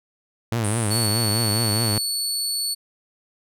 sawtooth tone with vibrato, 110 Hz, A2, in tune, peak -17 dBFS, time 0.52-1.98 s, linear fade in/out 0 ms, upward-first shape triangle, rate 4.8 Hz, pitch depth 160 cents each way
white band-pass noise, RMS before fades -32 dBFS, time 0.64-1.07 s, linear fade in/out 5 ms, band 8300 to 10000 Hz, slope 96 dB/octave
25% pulse tone, 4435 Hz, C#8, in tune, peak -18 dBFS, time 0.9-2.75 s, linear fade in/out 20 ms
effects none

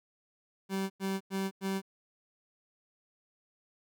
30% pulse tone bursts, 193.1 Hz, G3, 26 cents flat, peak -28 dBFS, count 4, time 0.69-1.818 s, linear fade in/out 50 ms, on 210 ms, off 96 ms, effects none

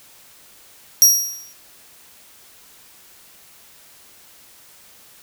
sawtooth tone with exponential decay, 5680 Hz, F8, 28 cents sharp, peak -3 dBFS, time 1.02-1.53 s, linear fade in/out 0 ms, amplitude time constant 110 ms, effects white hiss -48 dBFS RMS until 5.22 s

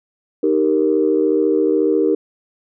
sine chord, Eb major, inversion none, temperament equal with one note detuned, 309.9 / 392 / 466.2 Hz, Eb4 / G4 / Bb4, -7 / 0 / 0 cents, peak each -17 dBFS, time 0.43-2.15 s, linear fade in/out 5 ms, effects tanh soft clip ceiling -3 dBFS

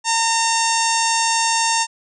harmonic tone, 912 Hz, A#5, 38 cents flat, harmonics 1 / 2 / 3 / 4 / 5 / 6 / 7 / 8 / 9 / 10, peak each -19 / -26 / -26 / -29 / -29 / -25 / -25 / -26 / -30 / -32 dBFS, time 0.04-1.87 s, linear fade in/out 50 ms, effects none

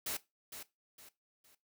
white noise with echo, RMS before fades -38 dBFS, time 0.06-0.17 s, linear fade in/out 5 ms, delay 460 ms, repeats 3, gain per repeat -9 dB, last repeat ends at 1.55 s, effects noise-tail reverb RT60 0.2 s tail -17 dB re dry

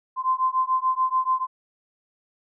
sine beating tone pair, 1033 / 1039.9 Hz, C6 / C6, -22 / -11 cents, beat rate 6.9 Hz, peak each -23 dBFS, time 0.16-1.47 s, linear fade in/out 50 ms, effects none

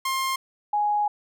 sawtooth / sine tone pair in turn, 1061 / 831.9 Hz, C6 / G#5, +24 / +3 cents, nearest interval major third, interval 421 cents, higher first, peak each -20 dBFS, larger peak neither, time 0.05-0.36 / 0.73-1.08 s, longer second, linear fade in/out 5 ms, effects none

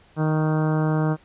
harmonic tone with a mistuned harmonic, 155.56 Hz, D#3, in tune, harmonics 1 / 2 / 3 / 4 / 5 / 6 / 7 / 8 / 9 / 10, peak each -20 / -26 / -30 / -32 / -34 / -36 / -37 / -38 / -39 / -40 dBFS, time 0.16-1.17 s, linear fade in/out 50 ms, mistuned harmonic 7, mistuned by +16 cents, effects pink hiss -55 dBFS RMS until 1.24 s + resampled to 8000 Hz

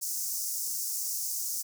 pink high-pass noise, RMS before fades -33 dBFS, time 0.01-1.63 s, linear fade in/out 20 ms, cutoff 5400 Hz, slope 48 dB/octave, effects none

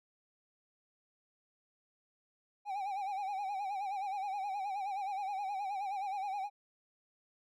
triangle tone with vibrato, 792 Hz, G5, 18 cents sharp, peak -33 dBFS, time 2.65-6.5 s, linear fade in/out 50 ms, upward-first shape sine, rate 9.5 Hz, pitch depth 88 cents each way, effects none

